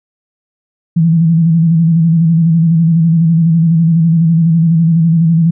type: tone with vibrato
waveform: sine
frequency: 164.81 Hz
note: E3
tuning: in tune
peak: -6 dBFS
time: 0.96-5.51 s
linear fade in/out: 10 ms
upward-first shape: square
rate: 12 Hz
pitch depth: 47 cents each way
effects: none